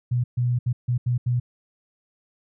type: tone bursts at uneven times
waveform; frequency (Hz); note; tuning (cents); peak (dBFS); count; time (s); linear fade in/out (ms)
sine; 122.5; B2; -14; -19; 6; 0.11-0.24 / 0.37-0.59 / 0.66-0.73 / 0.88-0.98 / 1.06-1.18 / 1.26-1.4; 10
effects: none